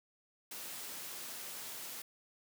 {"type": "high-pass noise", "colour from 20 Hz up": "white", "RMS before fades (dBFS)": -45, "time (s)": [0.51, 2.02], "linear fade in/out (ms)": 5, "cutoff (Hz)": 140, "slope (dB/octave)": 12, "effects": []}